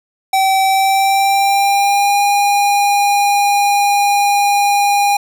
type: tone with pitch glide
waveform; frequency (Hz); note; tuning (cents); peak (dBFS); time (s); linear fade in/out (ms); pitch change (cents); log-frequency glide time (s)
square; 770 to 811.1; G5 to G#5; -31 to -41; -11; 0.33-5.17; 5; +90; 0.64-2.2
effects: none